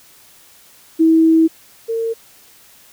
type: tone pair in turn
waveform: sine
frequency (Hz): 323.5 / 455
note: E4 / A#4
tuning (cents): -32 / -42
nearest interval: tritone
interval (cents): 590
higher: second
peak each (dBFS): -8 / -17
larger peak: first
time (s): 0.99-1.48 / 1.88-2.14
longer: first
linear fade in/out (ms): 20
effects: white hiss -47 dBFS RMS until 2.92 s